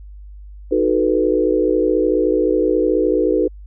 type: chord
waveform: sine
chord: B dominant seventh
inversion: first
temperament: equal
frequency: 311.1 / 370 / 440 / 493.9 Hz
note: D#4 / F#4 / A4 / B4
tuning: 0 / 0 / 0 / 0 cents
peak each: -19 dBFS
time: 0.71-3.48 s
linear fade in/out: 10 ms
effects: added 50 Hz sine -34 dBFS peak until 3.66 s